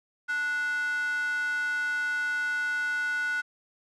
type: tone with high-pass filter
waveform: square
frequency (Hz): 293.7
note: D4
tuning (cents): 0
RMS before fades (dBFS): -29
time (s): 0.28-3.42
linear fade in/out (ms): 20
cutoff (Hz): 1500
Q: 9.6
effects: low-pass 8000 Hz 12 dB/octave